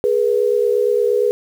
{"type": "tone pair together", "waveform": "sine", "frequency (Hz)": [417, 485.6], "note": ["G#4", "B4"], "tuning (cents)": [7, -29], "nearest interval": "minor third", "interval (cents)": 264, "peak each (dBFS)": [-16, -16], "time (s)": [0.04, 1.31], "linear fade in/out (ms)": 0, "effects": ["7-bit"]}